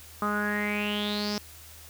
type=tone with low-pass filter sweep; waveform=sawtooth; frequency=207.7 Hz; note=G#3; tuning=in tune; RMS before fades=-29 dBFS; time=0.22-1.38 s; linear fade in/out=2 ms; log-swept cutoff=1200 to 5400 Hz; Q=8.8; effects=added 79 Hz sine -51 dBFS peak until 1.89 s + white hiss -49 dBFS RMS until 1.89 s